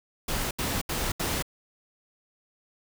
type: noise bursts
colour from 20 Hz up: pink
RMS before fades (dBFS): -29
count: 4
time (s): 0.28-1.425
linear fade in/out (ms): 5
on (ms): 230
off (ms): 75
effects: none